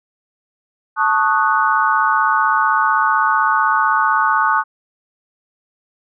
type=chord; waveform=sine; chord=D# half-diminished seventh; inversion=second; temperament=equal; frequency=880 / 1108.7 / 1244.5 / 1480 Hz; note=A5 / C#6 / D#6 / F#6; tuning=0 / 0 / 0 / 0 cents; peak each=-18 dBFS; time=0.96-4.64 s; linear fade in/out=50 ms; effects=none